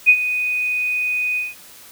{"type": "tone with ADSR envelope", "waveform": "sine", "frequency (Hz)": 2489, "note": "D#7", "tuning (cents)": 0, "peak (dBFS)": -5, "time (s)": [0.06, 1.55], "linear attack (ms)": 31, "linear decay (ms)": 66, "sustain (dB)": -13, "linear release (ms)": 180, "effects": ["white hiss -43 dBFS RMS until 1.91 s"]}